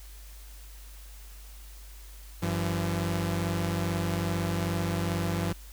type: tone pair together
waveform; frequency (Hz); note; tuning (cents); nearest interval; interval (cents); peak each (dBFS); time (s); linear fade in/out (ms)
sawtooth; 95.8 / 169.18; G2 / E3; -39 / +45; minor seventh; 984; -26; 2.42-5.53; 10
effects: added 50 Hz sine -44 dBFS peak until 5.72 s + white hiss -53 dBFS RMS until 5.72 s